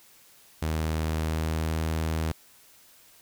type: tone with pitch glide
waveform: sawtooth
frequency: 79 to 79.96 Hz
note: D#2 to D#2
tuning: +27 to +48 cents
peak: -22 dBFS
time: 0.62-2.32 s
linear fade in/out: 5 ms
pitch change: +21 cents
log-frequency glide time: 1.23-1.77 s
effects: white hiss -56 dBFS RMS until 3.21 s